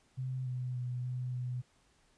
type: tone with pitch steps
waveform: sine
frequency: 129.4 / 126 / 124 / 125.8 / 124.7 Hz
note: C3 / B2 / B2 / B2 / B2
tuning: -19 / +35 / +7 / +32 / +17 cents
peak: -34 dBFS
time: 0.17-1.62 s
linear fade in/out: 20 ms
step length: 290 ms
effects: pink hiss -69 dBFS RMS until 2.17 s + resampled to 22050 Hz